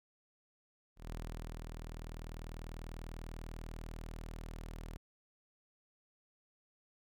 sawtooth tone with ADSR envelope, 40.12 Hz, E1, 46 cents flat, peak -37 dBFS, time 0.96-4.97 s, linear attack 150 ms, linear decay 540 ms, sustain -3 dB, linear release 8 ms, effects none

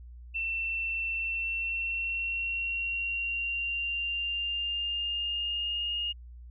sine tone with pitch glide, 2688 to 2848 Hz, E7 to F7, +33 to +33 cents, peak -29 dBFS, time 0.34-6.13 s, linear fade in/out 20 ms, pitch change +100 cents, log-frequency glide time 1.15-5.97 s, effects added 60 Hz sine -44 dBFS peak until 6.5 s

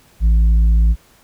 triangle tone with tanh clipping, 55.3 Hz, A1, 9 cents sharp, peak -10 dBFS, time 0.2-0.96 s, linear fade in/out 50 ms, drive 9 dB, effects pink hiss -51 dBFS RMS until 1.23 s

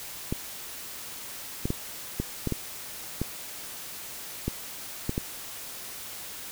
clicks, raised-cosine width 3 ms, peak -14 dBFS, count 10, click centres 0.325 / 1.655 / 1.704 / 2.2 / 2.473 / 2.523 / 3.216 / 4.48 / 5.094 / 5.179 s, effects white hiss -40 dBFS RMS until 6.51 s

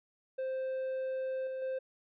triangle tone with level steps, 523.3 Hz, C5, in tune, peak -31 / -34 / -31 dBFS, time 0.38-1.79 s, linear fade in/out 10 ms, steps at 1.47 / 1.62 s, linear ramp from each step 2 ms, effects resampled to 8000 Hz

